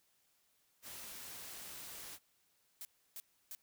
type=noise; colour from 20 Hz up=white; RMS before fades=-49 dBFS; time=0.82-2.19 s; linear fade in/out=50 ms
type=noise bursts; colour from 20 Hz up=blue; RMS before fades=-47 dBFS; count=3; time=2.81-3.55 s; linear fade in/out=0 ms; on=40 ms; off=310 ms
effects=white hiss -75 dBFS RMS until 3.62 s